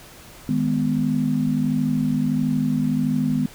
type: chord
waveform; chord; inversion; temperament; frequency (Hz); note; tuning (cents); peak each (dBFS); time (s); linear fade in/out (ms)
sine; G# minor; second; just; 155.74 / 207.7 / 249.2; D#3 / G#3 / B3; +2 / 0 / +16; -24 / -24 / -21; 0.49-3.46; 2
effects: pink hiss -44 dBFS RMS until 3.54 s